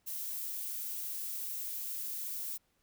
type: noise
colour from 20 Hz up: violet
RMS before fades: -39 dBFS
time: 0.06-2.58 s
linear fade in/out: 20 ms
effects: pink hiss -75 dBFS RMS until 2.82 s